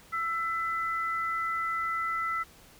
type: tone pair together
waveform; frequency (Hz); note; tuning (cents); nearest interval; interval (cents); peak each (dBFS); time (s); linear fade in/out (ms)
sine; 1330 / 2008; E6 / B6; +15 / +28; perfect fifth; 713; -29 / -34; 0.12-2.44; 20
effects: pink hiss -55 dBFS RMS until 2.79 s

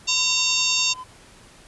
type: harmonic tone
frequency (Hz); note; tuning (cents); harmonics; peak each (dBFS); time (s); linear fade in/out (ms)
915; A#5; -32; 3 / 4 / 5 / 6 / 7 / 8; -24 / -25 / -26 / -27 / -27 / -28; 0.07-0.94; 20
type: tone with tremolo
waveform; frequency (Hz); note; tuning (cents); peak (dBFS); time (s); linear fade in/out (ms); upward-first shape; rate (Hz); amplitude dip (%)
triangle; 1018; C6; -48; -30; 0.08-1.04; 10; sine; 10; 60
effects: pink hiss -49 dBFS RMS until 1.67 s + resampled to 24000 Hz

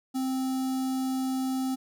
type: tone with notch filter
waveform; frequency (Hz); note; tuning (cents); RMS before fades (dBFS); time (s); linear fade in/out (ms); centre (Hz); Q
square; 261.6; C4; 0; -29; 0.14-1.76; 20; 2100; 0.62
effects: none

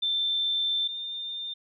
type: tone pair in turn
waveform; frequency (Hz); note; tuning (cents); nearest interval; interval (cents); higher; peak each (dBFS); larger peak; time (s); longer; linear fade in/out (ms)
sine; 3556 / 3606; A7 / A7; +18 / +42; unison; 24; second; -24 / -32; first; 0.02-0.88 / 0.88-1.54; first; 10
effects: none

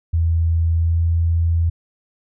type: tone with pitch glide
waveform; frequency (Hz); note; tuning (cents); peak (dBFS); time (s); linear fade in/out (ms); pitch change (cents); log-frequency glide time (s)
sine; 82.7 to 83.56; E2 to E2; +6 to +24; -14; 0.13-1.7; 10; +18; 0.76-1.01
effects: none

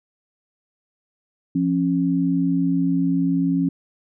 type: tone pair together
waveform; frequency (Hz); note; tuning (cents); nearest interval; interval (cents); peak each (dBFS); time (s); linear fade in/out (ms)
sine; 173 / 273.4; F3 / C#4; -16 / -24; minor sixth; 792; -21 / -19; 1.55-3.69; 5
effects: none

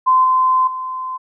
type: tone with level steps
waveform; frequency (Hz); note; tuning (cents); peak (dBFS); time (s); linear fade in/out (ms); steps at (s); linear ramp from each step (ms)
sine; 1031; C6; -26; -9 / -11 / -22; 0.06-1.18; 20; 0.24 / 0.67; 5
effects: none

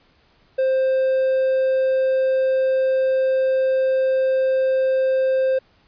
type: tone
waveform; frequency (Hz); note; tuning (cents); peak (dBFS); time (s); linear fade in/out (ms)
triangle; 525; C5; +6; -14; 0.58-5.59; 10
effects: pink hiss -58 dBFS RMS until 5.87 s + resampled to 11025 Hz

